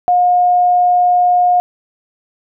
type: tone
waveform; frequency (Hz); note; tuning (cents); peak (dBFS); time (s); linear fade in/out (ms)
sine; 716; F5; +43; -8; 0.08-1.6; 0
effects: none